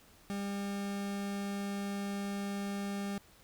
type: tone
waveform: 40% pulse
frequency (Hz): 200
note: G3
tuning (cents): +35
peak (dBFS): -34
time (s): 0.3-3.18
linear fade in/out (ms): 0
effects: pink hiss -61 dBFS RMS until 3.43 s